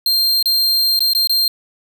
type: tone with dropouts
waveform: 45% pulse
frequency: 4184 Hz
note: C8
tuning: 1 cent flat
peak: -12 dBFS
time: 0.06-1.48 s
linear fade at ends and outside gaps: 2 ms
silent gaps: 0.427-0.457 / 0.992-1.005 / 1.134-1.149 / 1.273-1.295 s
effects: none